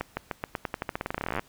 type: accelerating click train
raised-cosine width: 0.5 ms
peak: -14 dBFS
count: 27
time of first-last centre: 0.01-1.394 s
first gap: 160 ms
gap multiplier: 0.89
effects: pink hiss -58 dBFS RMS until 1.48 s